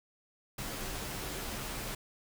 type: noise with comb filter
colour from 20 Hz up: pink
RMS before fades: -39 dBFS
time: 0.58-1.95 s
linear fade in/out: 5 ms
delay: 12 ms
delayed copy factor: -0.55
effects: none